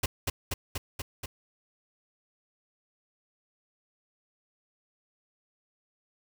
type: noise with echo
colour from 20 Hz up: pink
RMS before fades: -27 dBFS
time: 0.03-0.06 s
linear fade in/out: 5 ms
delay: 240 ms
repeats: 5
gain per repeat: -2 dB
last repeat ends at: 1.26 s
effects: none